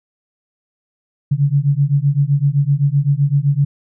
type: beating tone pair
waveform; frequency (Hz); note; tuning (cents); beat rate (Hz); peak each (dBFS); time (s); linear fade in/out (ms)
sine; 138.1 / 145.9; C#3 / D3; -6 / -11; 7.8; -15; 1.31-3.65; 10
effects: none